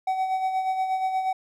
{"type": "tone with tremolo", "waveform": "triangle", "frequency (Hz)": 756, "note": "F#5", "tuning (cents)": 37, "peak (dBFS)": -19, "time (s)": [0.07, 1.33], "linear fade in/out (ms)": 5, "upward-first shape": "sine", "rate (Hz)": 8.4, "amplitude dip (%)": 50, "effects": []}